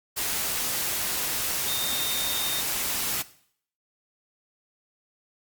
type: tone in noise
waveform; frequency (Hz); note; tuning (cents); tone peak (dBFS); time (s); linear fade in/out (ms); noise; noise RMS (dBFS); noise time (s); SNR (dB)
sine; 3670; A#7; -28; -30; 1.67-2.62; 20; white; -28; 0.16-3.23; -5
effects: noise-tail reverb RT60 0.6 s tail -17 dB re dry + Opus 48 kbps